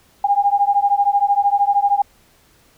sine beating tone pair, 802 / 815 Hz, G5 / G#5, +39 / -33 cents, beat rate 13 Hz, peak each -16 dBFS, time 0.24-2.02 s, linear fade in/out 5 ms, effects pink hiss -54 dBFS RMS until 2.77 s

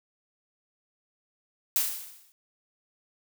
blue noise with exponential decay, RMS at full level -23 dBFS, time 1.76-2.32 s, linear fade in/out 0 ms, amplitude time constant 120 ms, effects none

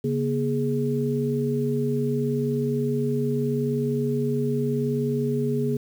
sine tone cluster, 138.7 / 237.9 / 416.9 Hz, C#3 / A#3 / G#4, +1 / +35 / +7 cents, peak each -26 dBFS, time 0.04-5.77 s, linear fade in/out 5 ms, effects 8-bit

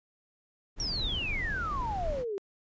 brown noise, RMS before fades -36 dBFS, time 0.76-2.25 s, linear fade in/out 50 ms
sine exponential sweep, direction down, 5710 to 380 Hz, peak -31 dBFS, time 0.8-2.38 s, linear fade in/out 0 ms
effects resampled to 16000 Hz

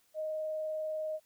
sine tone with vibrato, 623 Hz, D#5, 2 cents sharp, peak -33 dBFS, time 0.14-1.2 s, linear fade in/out 50 ms, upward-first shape sine, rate 20 Hz, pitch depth 13 cents each way, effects white hiss -70 dBFS RMS until 1.25 s

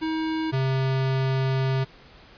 square tone pair in turn, 318 / 132.86 Hz, D#4 / C3, +38 / +27 cents, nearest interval octave + minor third, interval 1511 cents, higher first, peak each -25 / -22 dBFS, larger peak second, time 0.01-0.52 / 0.52-1.85 s, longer second, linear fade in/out 20 ms, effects pink hiss -50 dBFS RMS until 2.37 s + resampled to 11025 Hz

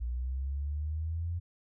sine linear sweep, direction up, 58.27 to 87.31 Hz, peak -31 dBFS, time 0-1.4 s, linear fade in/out 20 ms, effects none

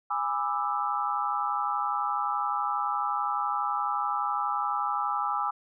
sine chord, E dominant seventh, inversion first, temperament just, 824.1 / 988.9 / 1186.7 / 1318.5 Hz, G#5 / B5 / D6 / E6, -14 / +2 / +18 / 0 cents, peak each -31 / -34 / -31 / -31 dBFS, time 0.1-5.51 s, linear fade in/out 10 ms, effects none

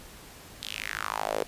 sawtooth tone with high-pass filter sweep, 53 Hz, G#1, 36 cents sharp, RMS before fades -33 dBFS, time 0.62-1.43 s, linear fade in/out 0 ms, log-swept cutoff 3800 to 450 Hz, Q 3.8, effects pink hiss -48 dBFS RMS until 1.47 s + resampled to 32000 Hz

